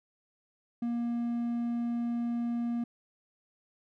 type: tone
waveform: triangle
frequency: 236.5 Hz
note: A#3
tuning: 25 cents sharp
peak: -27 dBFS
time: 0.82-2.84 s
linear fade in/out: 5 ms
effects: none